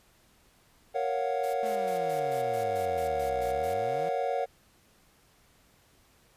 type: chord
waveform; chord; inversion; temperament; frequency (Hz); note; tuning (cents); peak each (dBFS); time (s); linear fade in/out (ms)
triangle; Gb major seventh; first; equal; 466.2 / 554.4 / 698.5 / 740; Bb4 / Db5 / F5 / Gb5; 0 / 0 / 0 / 0; -31 / -30 / -33 / -30; 0.94-4.46; 20
type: noise bursts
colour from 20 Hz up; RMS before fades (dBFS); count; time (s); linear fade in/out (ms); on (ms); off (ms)
white; -48; 11; 1.43-3.74; 10; 110; 110
type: exponential two-way sweep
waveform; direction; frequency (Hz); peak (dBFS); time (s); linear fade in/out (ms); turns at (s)
sawtooth; down then up; 225.4 to 59.4 to 174.7; -37; 1.63-4.09; 0; 3.46
effects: pink hiss -63 dBFS RMS until 6.36 s + resampled to 32000 Hz